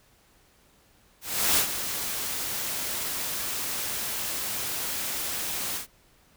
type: noise with ADSR envelope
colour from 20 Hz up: white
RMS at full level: -21 dBFS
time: 1.21-5.87 s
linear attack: 360 ms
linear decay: 92 ms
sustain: -10 dB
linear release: 110 ms
effects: pink hiss -61 dBFS RMS until 6.36 s